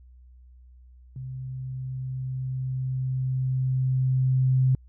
sine tone with level ramp, 130 Hz, C3, 11 cents flat, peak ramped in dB -33 to -17 dBFS, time 1.16-4.75 s, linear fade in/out 2 ms, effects added 62 Hz sine -48 dBFS peak until 4.88 s

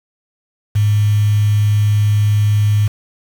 sine tone with quantisation, 104.6 Hz, G#2, 13 cents sharp, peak -10 dBFS, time 0.75-2.88 s, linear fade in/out 10 ms, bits 5, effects none

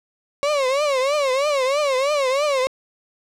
35% pulse tone with vibrato, 554.4 Hz, C#5, in tune, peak -16 dBFS, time 0.43-2.67 s, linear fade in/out 0 ms, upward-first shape triangle, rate 3.1 Hz, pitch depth 170 cents each way, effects low-pass 7000 Hz 12 dB/octave + 8-bit

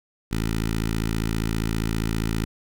10% pulse tone with notch filter, 55 Hz, A1, in tune, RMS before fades -25 dBFS, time 0.31-2.45 s, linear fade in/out 10 ms, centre 690 Hz, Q 0.94, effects none

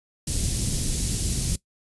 pink band-stop noise, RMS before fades -25 dBFS, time 0.27-1.56 s, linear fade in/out 5 ms, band 200 to 6000 Hz, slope 12 dB/octave, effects noise-tail reverb RT60 0.1 s tail -19 dB re dry + resampled to 24000 Hz

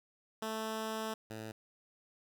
10% pulse tone pair in turn, 220 / 109.81 Hz, A3 / A2, 0 / -3 cents, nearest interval octave, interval 1203 cents, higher first, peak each -28 / -34 dBFS, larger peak first, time 0.42-1.14 / 1.3-1.52 s, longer first, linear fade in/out 5 ms, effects none

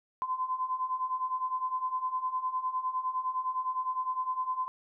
sine beating tone pair, 1019 / 1028.8 Hz, C6 / C6, -46 / -30 cents, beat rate 9.8 Hz, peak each -35 / -31 dBFS, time 0.22-4.68 s, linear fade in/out 0 ms, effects none

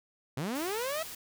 sawtooth linear sweep, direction up, 120 to 659.3 Hz, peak -28 dBFS, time 0.37-1.03 s, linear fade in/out 5 ms
white noise, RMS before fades -43 dBFS, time 0.55-1.15 s, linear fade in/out 5 ms
effects none

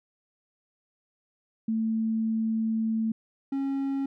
sine / triangle tone pair in turn, 222.5 / 273.5 Hz, A3 / C#4, +20 / -23 cents, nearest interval major third, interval 357 cents, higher second, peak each -24 dBFS, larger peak neither, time 1.68-3.12 / 3.52-4.06 s, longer first, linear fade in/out 5 ms, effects none

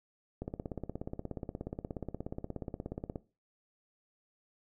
click train, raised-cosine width 2 ms, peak -24 dBFS, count 47, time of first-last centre 0.42-3.158 s, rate 16.8 Hz, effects noise-tail reverb RT60 0.3 s tail -17 dB re dry

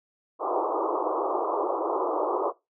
pink band-pass noise, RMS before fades -27 dBFS, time 0.39-2.53 s, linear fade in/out 50 ms, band 320 to 1200 Hz, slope 96 dB/octave, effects noise-tail reverb RT60 0.2 s tail -19 dB re dry

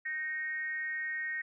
sine tone with frequency modulation, 1864.7 Hz, A#6, in tune, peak -33 dBFS, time 0.05-1.42 s, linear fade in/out 10 ms, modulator 311 Hz, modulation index 0.5, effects none

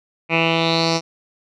10% pulse tone with low-pass filter sweep, 164.81 Hz, E3, in tune, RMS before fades -18 dBFS, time 0.29-1.01 s, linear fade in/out 50 ms, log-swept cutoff 2400 to 5400 Hz, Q 5.5, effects none

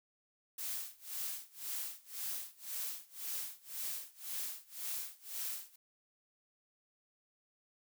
blue noise with tremolo, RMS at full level -39 dBFS, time 0.58-5.76 s, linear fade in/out 5 ms, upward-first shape sine, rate 1.9 Hz, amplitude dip 95%, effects none

